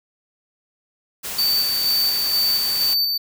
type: noise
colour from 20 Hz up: white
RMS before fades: -29 dBFS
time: 1.23-2.95 s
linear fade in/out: 20 ms
type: tone with tremolo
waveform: square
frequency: 4570 Hz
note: D8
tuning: 48 cents flat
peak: -17 dBFS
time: 1.38-3.18 s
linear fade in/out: 10 ms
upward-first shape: square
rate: 2.1 Hz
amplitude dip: 30%
effects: none